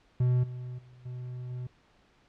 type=tone with level steps; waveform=triangle; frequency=124.7 Hz; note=B2; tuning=17 cents sharp; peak=-20 / -34 / -49 / -34 / -32 dBFS; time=0.2-1.67 s; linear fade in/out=5 ms; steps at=0.43 / 0.78 / 1.05 / 1.5 s; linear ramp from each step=10 ms; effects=pink hiss -64 dBFS RMS until 2.28 s + low-pass 4000 Hz 12 dB/octave